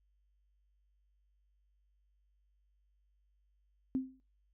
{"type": "tone with exponential decay", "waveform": "sine", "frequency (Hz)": 261.6, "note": "C4", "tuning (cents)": 0, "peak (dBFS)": -27, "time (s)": [3.95, 4.2], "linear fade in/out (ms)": 0, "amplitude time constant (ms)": 54, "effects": ["noise-tail reverb RT60 0.3 s tail -19 dB re dry", "added 50 Hz sine -70 dBFS peak until 4.53 s"]}